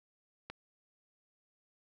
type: click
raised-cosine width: 0.3 ms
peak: -26 dBFS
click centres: 0.5 s
effects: none